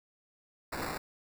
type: noise with sample-and-hold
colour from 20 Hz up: white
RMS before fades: -37 dBFS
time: 0.72-0.98 s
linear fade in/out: 10 ms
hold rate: 3150 Hz
effects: none